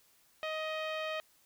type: tone with low-pass filter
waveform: sawtooth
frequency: 627 Hz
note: D#5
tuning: 13 cents sharp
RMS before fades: -37 dBFS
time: 0.43-1.2 s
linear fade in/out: 0 ms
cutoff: 3000 Hz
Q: 2.1
effects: white hiss -67 dBFS RMS until 1.45 s